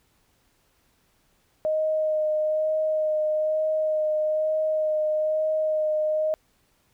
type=tone with vibrato; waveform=sine; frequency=620 Hz; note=D#5; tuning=6 cents flat; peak=-21 dBFS; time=1.65-6.34 s; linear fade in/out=0 ms; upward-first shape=sine; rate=1.1 Hz; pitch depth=14 cents each way; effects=pink hiss -66 dBFS RMS until 6.93 s